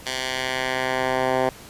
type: tone with band-pass filter sweep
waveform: 10% pulse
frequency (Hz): 129.6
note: C3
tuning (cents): -16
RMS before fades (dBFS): -24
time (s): 0.06-1.49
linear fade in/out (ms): 2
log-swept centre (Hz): 4100 to 760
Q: 0.87
effects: pink hiss -43 dBFS RMS until 1.69 s + resampled to 32000 Hz